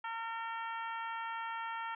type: harmonic tone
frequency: 455.9 Hz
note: A#4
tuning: 39 cents flat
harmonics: 2 / 3 / 4 / 5 / 6 / 7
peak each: -40 / -42 / -46 / -51 / -53 / -54 dBFS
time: 0.04-1.95 s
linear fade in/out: 5 ms
effects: none